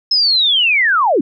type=linear sweep; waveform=sine; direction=down; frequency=5220 to 233.1 Hz; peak=-10 dBFS; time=0.11-1.21 s; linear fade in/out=5 ms; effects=none